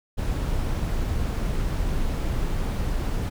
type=noise; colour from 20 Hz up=brown; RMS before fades=-25 dBFS; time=0.17-3.3 s; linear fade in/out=20 ms; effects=none